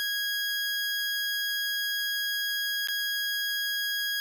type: tone with dropouts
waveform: 20% pulse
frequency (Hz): 1649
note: G#6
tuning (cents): -13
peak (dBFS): -23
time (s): 0-4.2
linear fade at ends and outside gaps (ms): 0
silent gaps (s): 2.873-2.885
effects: none